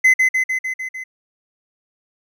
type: tone with echo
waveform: triangle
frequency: 2042 Hz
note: C7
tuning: 43 cents flat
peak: -7 dBFS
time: 0.04-0.14 s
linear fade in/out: 10 ms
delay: 150 ms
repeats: 6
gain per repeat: -3 dB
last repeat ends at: 1.04 s
effects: none